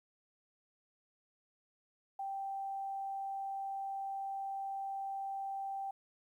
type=tone; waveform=sine; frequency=783 Hz; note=G5; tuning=2 cents flat; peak=-37 dBFS; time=2.19-5.91 s; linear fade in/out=5 ms; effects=12-bit